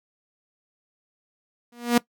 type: tone with exponential growth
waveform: sawtooth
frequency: 239.2 Hz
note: A#3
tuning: 45 cents sharp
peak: -9 dBFS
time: 1.72-1.98 s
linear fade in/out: 5 ms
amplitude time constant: 55 ms
effects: noise-tail reverb RT60 0.1 s tail -19 dB re dry